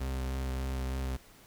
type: tone with vibrato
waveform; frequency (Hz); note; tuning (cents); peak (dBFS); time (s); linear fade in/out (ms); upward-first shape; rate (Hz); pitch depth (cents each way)
40% pulse; 65.41; C2; 0; -31; 0-1.17; 10; triangle; 3.3; 21
effects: pink hiss -57 dBFS RMS until 1.46 s